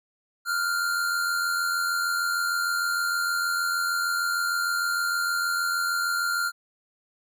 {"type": "tone pair together", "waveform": "square", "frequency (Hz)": [1393.5, 1480], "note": ["F6", "F#6"], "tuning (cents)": [-4, 0], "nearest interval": "minor second", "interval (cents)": 104, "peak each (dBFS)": [-25, -34], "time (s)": [0.45, 6.52], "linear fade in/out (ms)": 50, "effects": []}